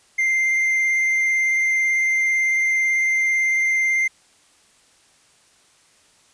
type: tone with vibrato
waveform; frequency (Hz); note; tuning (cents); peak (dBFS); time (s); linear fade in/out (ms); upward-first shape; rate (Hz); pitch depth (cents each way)
triangle; 2093; C7; 0; -15; 0.18-4.08; 10; sine; 18; 11
effects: white hiss -56 dBFS RMS until 6.33 s + resampled to 22050 Hz